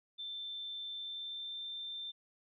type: tone with pitch glide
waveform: sine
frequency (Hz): 3550 to 3573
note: A7 to A7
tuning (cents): +15 to +26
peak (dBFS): -40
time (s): 0.18-2.12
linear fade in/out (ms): 20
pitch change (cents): +11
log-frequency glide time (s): 0.95-1.64
effects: none